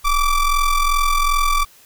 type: ring-modulated tone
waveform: square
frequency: 587.3 Hz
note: D5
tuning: in tune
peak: -12 dBFS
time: 0.04-1.65 s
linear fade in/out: 20 ms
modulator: 566 Hz
effects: white hiss -49 dBFS RMS until 1.85 s